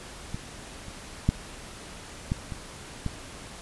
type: clicks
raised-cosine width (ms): 5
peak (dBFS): -19 / -28 / -8 / -13 / -22 / -16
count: 6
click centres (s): 0.345 / 0.883 / 1.29 / 2.319 / 2.522 / 3.063
effects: pink hiss -43 dBFS RMS until 3.61 s + resampled to 24000 Hz